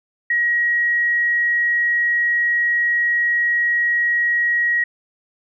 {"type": "tone", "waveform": "sine", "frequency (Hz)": 1900, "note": "A#6", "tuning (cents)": 33, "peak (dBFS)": -15, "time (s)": [0.3, 4.84], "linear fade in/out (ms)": 5, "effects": []}